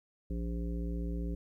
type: harmonic tone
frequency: 57.7 Hz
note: A#1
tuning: 17 cents flat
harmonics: 1 / 3 / 5 / 7 / 9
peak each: -34 / -39 / -43 / -47 / -51 dBFS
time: 0.3-1.35 s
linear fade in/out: 5 ms
effects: 12-bit